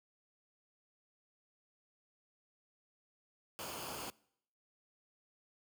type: noise with comb filter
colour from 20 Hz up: pink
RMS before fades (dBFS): -44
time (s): 3.59-4.1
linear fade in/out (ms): 0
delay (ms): 0.52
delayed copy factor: -0.6
effects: noise-tail reverb RT60 0.7 s tail -24 dB re dry + high-pass 80 Hz 12 dB/octave